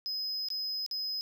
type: tone with dropouts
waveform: triangle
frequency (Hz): 5060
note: D#8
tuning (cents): +28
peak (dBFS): -31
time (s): 0.06-1.21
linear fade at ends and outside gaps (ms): 0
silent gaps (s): 0.486-0.503 / 0.863-0.912
effects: none